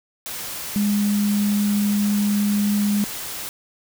sine tone in noise, 205.6 Hz, G#3, 17 cents flat, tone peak -17 dBFS, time 0.76-3.04 s, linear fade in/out 0 ms, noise white, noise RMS -31 dBFS, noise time 0.26-3.49 s, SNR +11 dB, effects none

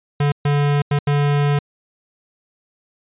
square tone bursts at uneven times, 144.4 Hz, D3, 29 cents flat, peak -15 dBFS, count 4, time 0.2-0.32 / 0.45-0.82 / 0.91-0.99 / 1.07-1.59 s, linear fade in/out 5 ms, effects resampled to 8000 Hz

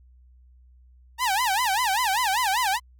sawtooth tone with vibrato, 879 Hz, A5, 2 cents flat, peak -17 dBFS, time 1.18-2.8 s, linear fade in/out 50 ms, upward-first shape sine, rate 5.1 Hz, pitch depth 260 cents each way, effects added 62 Hz sine -50 dBFS peak until 2.99 s + MP3 96 kbps

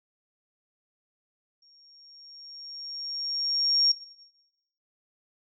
sine tone with exponential growth, 5550 Hz, F8, 12 cents flat, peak -18 dBFS, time 1.62-3.92 s, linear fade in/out 5 ms, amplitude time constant 500 ms, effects noise-tail reverb RT60 0.9 s tail -17 dB re dry

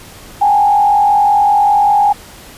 sine tone with frequency modulation, 820 Hz, G#5, 22 cents flat, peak -7 dBFS, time 0.41-2.13 s, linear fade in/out 10 ms, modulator 45.2 Hz, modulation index 0.71, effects pink hiss -36 dBFS RMS until 2.57 s + resampled to 32000 Hz

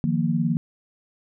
sine chord, Eb suspended second, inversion none, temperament equal, 155.56 / 174.61 / 233.1 Hz, Eb3 / F3 / Bb3, 0 / 0 / 0 cents, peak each -24 dBFS, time 0.04-0.57 s, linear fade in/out 0 ms, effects none

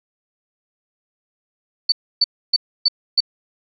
sine tone bursts, 4500 Hz, C#8, 25 cents sharp, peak -11 dBFS, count 5, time 1.89-3.205 s, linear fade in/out 5 ms, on 31 ms, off 290 ms, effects none

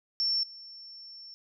sine tone with level steps, 5420 Hz, E8, 47 cents sharp, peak -25 / -44 dBFS, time 0.2-1.34 s, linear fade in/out 0 ms, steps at 0.43 s, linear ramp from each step 5 ms, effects none

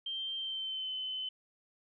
sine tone with pitch glide, 3148 to 3044 Hz, G7 to F#7, +7 to +48 cents, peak -35 dBFS, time 0.06-1.29 s, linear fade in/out 5 ms, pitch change -59 cents, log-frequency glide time 0.36-0.92 s, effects none

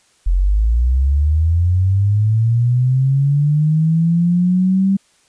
sine linear sweep, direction up, 42 to 196.3 Hz, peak -11 dBFS, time 0.26-4.97 s, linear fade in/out 10 ms, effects white hiss -56 dBFS RMS until 5.28 s + resampled to 22050 Hz

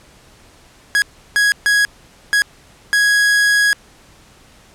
45% pulse tone bursts at uneven times, 1661.2 Hz, G#6, in tune, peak -11 dBFS, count 5, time 0.95-1.02 / 1.36-1.52 / 1.66-1.85 / 2.33-2.42 / 2.93-3.73 s, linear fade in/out 0 ms, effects pink hiss -47 dBFS RMS until 4.74 s + low-pass 10000 Hz 12 dB/octave

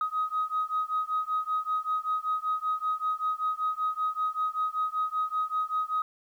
sine beating tone pair, 1256 / 1261.2 Hz, D#6 / D#6, +16 / +23 cents, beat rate 5.2 Hz, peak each -29 dBFS, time 0.01-6.02 s, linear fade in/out 2 ms, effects tanh soft clip ceiling -20 dBFS + 10-bit

